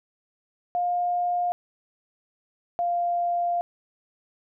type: tone pair in turn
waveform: sine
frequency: 708 / 697 Hz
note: F5 / F5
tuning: +23 / -4 cents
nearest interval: unison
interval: 27 cents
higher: first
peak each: -22 dBFS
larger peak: neither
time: 0.75-1.52 / 2.79-3.61 s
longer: second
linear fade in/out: 0 ms
effects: none